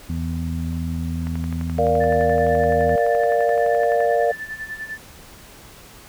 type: harmonic tone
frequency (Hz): 82.41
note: E2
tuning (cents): 0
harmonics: 1 / 2 / 3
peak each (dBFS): -25 / -27 / -29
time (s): 0.09-2.96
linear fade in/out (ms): 5
type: click train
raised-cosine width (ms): 0.5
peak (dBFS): -21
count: 33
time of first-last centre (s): 1.27-4.005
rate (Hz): 11.7
type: chord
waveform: sine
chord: Bb major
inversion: none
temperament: equal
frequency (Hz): 466.2 / 587.3 / 698.5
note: Bb4 / D5 / F5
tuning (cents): 0 / 0 / 0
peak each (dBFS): -20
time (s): 1.78-4.32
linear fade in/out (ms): 10
type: tone with tremolo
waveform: sine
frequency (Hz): 1760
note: A6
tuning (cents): 0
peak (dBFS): -26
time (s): 2-4.98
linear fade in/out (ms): 10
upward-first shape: sine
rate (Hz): 10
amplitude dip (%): 75
effects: pink hiss -44 dBFS RMS until 6.08 s